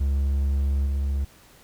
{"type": "tone with level steps", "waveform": "triangle", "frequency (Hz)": 69.3, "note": "C#2", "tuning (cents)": 0, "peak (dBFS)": [-18, -20], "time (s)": [0, 1.25], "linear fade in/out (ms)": 10, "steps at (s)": 0.86, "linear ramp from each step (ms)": 5, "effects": ["pink hiss -53 dBFS RMS until 1.63 s"]}